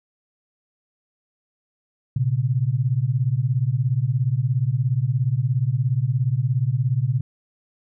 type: beating tone pair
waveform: sine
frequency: 118.2 / 135.2 Hz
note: A#2 / C#3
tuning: +24 / -43 cents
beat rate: 17 Hz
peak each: -21 dBFS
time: 2.16-7.21 s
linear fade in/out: 5 ms
effects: none